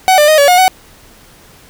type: tone with pitch steps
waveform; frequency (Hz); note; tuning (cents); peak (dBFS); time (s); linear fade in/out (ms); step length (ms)
45% pulse; 751 / 596 / 621 / 568 / 721 / 748; F#5 / D5 / D#5 / C#5 / F#5 / F#5; +26 / +25 / -3 / +42 / -45 / +19; -5; 0.08-0.68; 0; 100
effects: pink hiss -42 dBFS RMS until 1.69 s